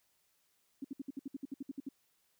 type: tone bursts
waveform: sine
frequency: 273.4 Hz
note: C#4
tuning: 24 cents flat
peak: -37 dBFS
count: 13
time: 0.82-1.889 s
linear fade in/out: 5 ms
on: 25 ms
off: 62 ms
effects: white hiss -75 dBFS RMS until 2.39 s